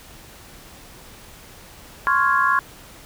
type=chord; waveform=sine; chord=Db major seventh; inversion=third; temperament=equal; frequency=1046.5 / 1108.7 / 1396.9 / 1661.2 Hz; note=C6 / Db6 / F6 / Ab6; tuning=0 / 0 / 0 / 0 cents; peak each=-21 / -20 / -22 / -21 dBFS; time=2.07-2.59 s; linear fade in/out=0 ms; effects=pink hiss -44 dBFS RMS until 3.05 s